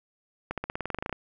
accelerating click train, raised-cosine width 0.5 ms, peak -16 dBFS, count 14, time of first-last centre 0.51-1.127 s, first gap 67 ms, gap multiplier 0.94, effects none

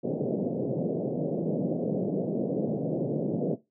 pink band-pass noise, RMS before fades -29 dBFS, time 0.03-3.56 s, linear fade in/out 20 ms, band 140 to 600 Hz, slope 48 dB/octave, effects noise-tail reverb RT60 0.2 s tail -17 dB re dry

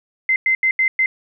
sine tone bursts at uneven times, 2070 Hz, C7, 19 cents flat, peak -13 dBFS, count 5, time 0.29-0.36 / 0.46-0.55 / 0.63-0.71 / 0.79-0.88 / 0.99-1.06 s, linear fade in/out 2 ms, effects none

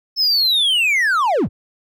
triangle linear sweep, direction down, 5300 to 41.6 Hz, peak -12 dBFS, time 0.16-1.49 s, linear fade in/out 50 ms, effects none

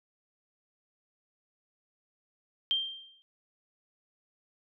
sine tone with exponential decay, 3167 Hz, G7, 17 cents sharp, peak -23 dBFS, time 2.71-3.22 s, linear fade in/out 0 ms, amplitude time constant 110 ms, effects none

